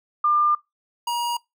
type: tone pair in turn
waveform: sine / square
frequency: 1199 / 951.6 Hz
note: D6 / A#5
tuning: +36 / +35 cents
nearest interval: major third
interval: 401 cents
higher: first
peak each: -16 / -23 dBFS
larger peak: first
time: 0.24-0.55 / 1.07-1.37 s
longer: first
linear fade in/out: 5 ms
effects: noise-tail reverb RT60 0.2 s tail -23 dB re dry